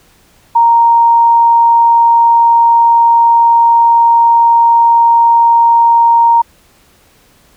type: tone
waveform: sine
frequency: 931 Hz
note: A#5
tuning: 2 cents flat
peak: -4 dBFS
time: 0.55-6.42 s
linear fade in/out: 10 ms
effects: pink hiss -48 dBFS RMS until 7.56 s